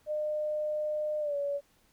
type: tone with pitch glide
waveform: sine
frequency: 606 to 568.7 Hz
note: D#5 to C#5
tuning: -46 to +44 cents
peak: -29 dBFS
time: 0.06-1.61 s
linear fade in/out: 50 ms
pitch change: -110 cents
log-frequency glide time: 1.2-1.36 s
effects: pink hiss -67 dBFS RMS until 1.92 s